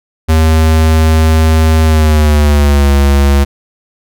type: tone with pitch glide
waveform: square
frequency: 79.5 to 70.01 Hz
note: D#2 to C#2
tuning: +38 to +18 cents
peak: -6 dBFS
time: 0.28-3.45 s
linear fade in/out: 20 ms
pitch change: -220 cents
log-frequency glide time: 1.84-2.91 s
effects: none

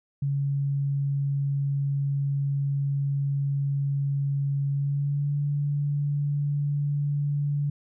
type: tone with pitch glide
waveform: sine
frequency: 140 to 144.27 Hz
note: C#3 to D3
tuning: +18 to -30 cents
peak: -23 dBFS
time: 0.22-7.7 s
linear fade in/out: 5 ms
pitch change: +52 cents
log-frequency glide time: 4.7-5.37 s
effects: none

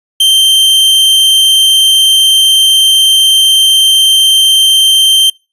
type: tone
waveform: 45% pulse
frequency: 3136 Hz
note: G7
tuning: in tune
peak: -4 dBFS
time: 0.2-5.3 s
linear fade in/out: 5 ms
effects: noise-tail reverb RT60 0.3 s tail -26 dB re dry + resampled to 32000 Hz

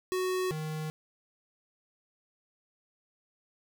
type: tone pair in turn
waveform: square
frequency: 370 / 155.57 Hz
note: F#4 / D#3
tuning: 0 / 0 cents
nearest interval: octave + minor third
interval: 1500 cents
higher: first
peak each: -29 / -34 dBFS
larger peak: first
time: 0.12-0.51 / 0.51-0.9 s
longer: neither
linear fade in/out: 0 ms
effects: none

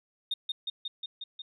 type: tone with echo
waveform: sine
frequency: 3676 Hz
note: A#7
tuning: 25 cents flat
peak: -26 dBFS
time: 0.31-0.34 s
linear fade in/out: 5 ms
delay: 180 ms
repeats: 6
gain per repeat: -2 dB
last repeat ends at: 1.42 s
effects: tanh soft clip ceiling -24 dBFS

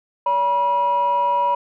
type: tone pair together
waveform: sine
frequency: 570 / 967.8 Hz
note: C#5 / B5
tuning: +48 / -35 cents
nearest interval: major sixth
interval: 917 cents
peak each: -23 / -15 dBFS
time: 0.26-1.55 s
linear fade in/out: 5 ms
effects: tanh soft clip ceiling -12 dBFS

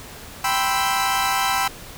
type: chord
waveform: sawtooth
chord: C major seventh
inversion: second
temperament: equal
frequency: 784 / 987.8 / 1046.5 / 1318.5 Hz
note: G5 / B5 / C6 / E6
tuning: 0 / 0 / 0 / 0 cents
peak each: -19 / -21 / -24 / -21 dBFS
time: 0.44-1.68 s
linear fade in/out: 5 ms
effects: pink hiss -39 dBFS RMS until 1.97 s

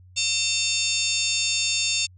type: harmonic tone with a mistuned harmonic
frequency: 900 Hz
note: A5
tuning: 39 cents sharp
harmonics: 3 / 4 / 5 / 6 / 7 / 8 / 9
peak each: -27 / -28 / -29 / -30 / -30 / -31 / -32 dBFS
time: 0.16-2.07 s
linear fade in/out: 20 ms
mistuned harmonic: 7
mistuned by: +88 cents
effects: added 91 Hz sine -47 dBFS peak until 2.17 s

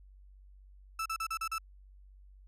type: tone bursts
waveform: 35% pulse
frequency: 1318.5 Hz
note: E6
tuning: in tune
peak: -31 dBFS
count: 6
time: 0.99-1.583 s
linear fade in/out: 5 ms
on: 68 ms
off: 37 ms
effects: added 48 Hz sine -53 dBFS peak until 2.47 s + resampled to 32000 Hz

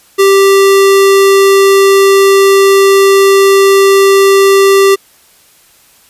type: tone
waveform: square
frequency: 392 Hz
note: G4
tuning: in tune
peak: -4 dBFS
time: 0.18-4.96 s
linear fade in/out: 20 ms
effects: white hiss -45 dBFS RMS until 6.09 s + resampled to 32000 Hz

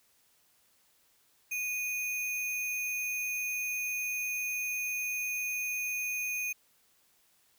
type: tone with sample-and-hold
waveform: sine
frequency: 2473 Hz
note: D#7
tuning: 11 cents flat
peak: -31 dBFS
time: 1.51-6.53 s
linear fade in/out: 10 ms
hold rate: 8820 Hz
effects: white hiss -68 dBFS RMS until 7.58 s

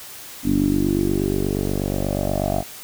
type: tone with low-pass filter sweep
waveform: 10% pulse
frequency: 48.31 Hz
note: G1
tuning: 25 cents flat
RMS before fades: -21 dBFS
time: 0.43-2.64 s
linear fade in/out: 50 ms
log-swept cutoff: 270 to 690 Hz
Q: 6.5
effects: white hiss -38 dBFS RMS until 2.83 s

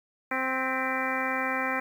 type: harmonic tone with a mistuned harmonic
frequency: 261.6 Hz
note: C4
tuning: in tune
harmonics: 1 / 2 / 3 / 4 / 5 / 6 / 7 / 8 / 9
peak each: -35 / -35 / -35 / -35 / -35 / -35 / -35 / -35 / -35 dBFS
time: 0.31-1.8 s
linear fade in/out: 5 ms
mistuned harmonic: 8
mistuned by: -67 cents
effects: 9-bit

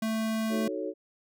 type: tone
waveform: square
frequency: 221.2 Hz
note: A3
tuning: 9 cents sharp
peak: -28 dBFS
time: 0.02-0.68 s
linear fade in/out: 5 ms
type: chord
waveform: sine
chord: D# half-diminished seventh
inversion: none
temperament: equal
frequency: 311.1 / 370 / 440 / 554.4 Hz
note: D#4 / F#4 / A4 / C#5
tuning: 0 / 0 / 0 / 0 cents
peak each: -36 dBFS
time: 0.49-0.94 s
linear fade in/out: 50 ms
effects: none

